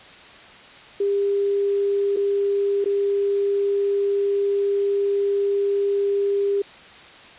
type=tone with dropouts; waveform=sine; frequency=400.7 Hz; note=G4; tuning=38 cents sharp; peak=-18 dBFS; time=1-6.62 s; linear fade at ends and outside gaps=5 ms; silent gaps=2.163-2.169 / 2.844-2.857 s; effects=white hiss -44 dBFS RMS until 7.38 s + resampled to 8000 Hz